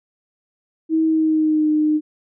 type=tone with pitch glide; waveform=sine; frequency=320 to 305.4 Hz; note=D#4 to D#4; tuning=+49 to -32 cents; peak=-14 dBFS; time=0.89-2.01 s; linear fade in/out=50 ms; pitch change=-81 cents; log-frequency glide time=1.04-1.7 s; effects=none